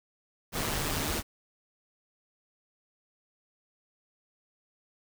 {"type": "noise with amplitude modulation", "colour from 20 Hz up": "pink", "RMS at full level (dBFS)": -29, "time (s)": [0.52, 1.23], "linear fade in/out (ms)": 50, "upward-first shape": "sine", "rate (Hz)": 154, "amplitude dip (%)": 50, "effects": []}